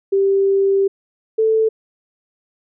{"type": "tone pair in turn", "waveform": "sine", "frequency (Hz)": [392, 441.5], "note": ["G4", "A4"], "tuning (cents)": [0, 6], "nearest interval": "major second", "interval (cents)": 206, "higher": "second", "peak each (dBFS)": -12, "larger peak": "neither", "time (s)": [[0.12, 0.88], [1.38, 1.69]], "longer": "first", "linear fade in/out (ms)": 10, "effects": []}